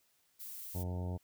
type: noise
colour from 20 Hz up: violet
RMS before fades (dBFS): -46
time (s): 0.39-0.84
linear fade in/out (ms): 20
type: harmonic tone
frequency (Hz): 89.9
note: F#2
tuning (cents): -49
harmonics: 1 / 2 / 3 / 4 / 5 / 6 / 7 / 8 / 9 / 10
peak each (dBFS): -36 / -43 / -49 / -51 / -51 / -54 / -52 / -57 / -58 / -55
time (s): 0.74-1.18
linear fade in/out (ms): 20
effects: white hiss -73 dBFS RMS until 1.23 s